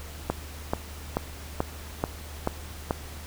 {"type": "click train", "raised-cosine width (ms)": 1, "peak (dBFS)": -10, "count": 7, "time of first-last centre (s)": [0.3, 2.909], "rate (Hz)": 2.3, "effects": ["added 75 Hz sine -40 dBFS peak until 3.26 s", "pink hiss -44 dBFS RMS until 3.26 s"]}